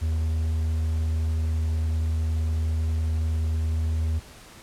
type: tone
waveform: triangle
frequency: 79.7 Hz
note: D#2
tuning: 42 cents sharp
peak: -20 dBFS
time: 0.01-4.2 s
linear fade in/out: 20 ms
effects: pink hiss -47 dBFS RMS until 4.62 s + low-pass 11000 Hz 12 dB/octave